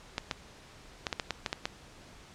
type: clicks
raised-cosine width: 0.2 ms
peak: -13 dBFS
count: 9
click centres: 0.181 / 0.312 / 1.068 / 1.128 / 1.198 / 1.307 / 1.462 / 1.529 / 1.655 s
effects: pink hiss -53 dBFS RMS until 2.34 s + low-pass 7000 Hz 12 dB/octave